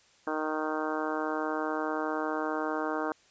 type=harmonic tone; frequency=155.2 Hz; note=D#3; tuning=4 cents flat; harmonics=2 / 3 / 4 / 5 / 6 / 7 / 8 / 9 / 10; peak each=-34 / -36 / -37 / -38 / -39 / -39 / -40 / -41 / -41 dBFS; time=0.27-3.12 s; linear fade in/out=2 ms; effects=white hiss -62 dBFS RMS until 3.3 s + resampled to 16000 Hz